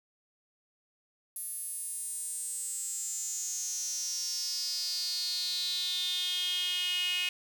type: tone with high-pass filter sweep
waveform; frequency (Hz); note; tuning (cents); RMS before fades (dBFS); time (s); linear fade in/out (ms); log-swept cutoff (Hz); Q
sawtooth; 360; F#4; -47; -34; 1.36-7.29; 2; 11000 to 2700; 7.8
effects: none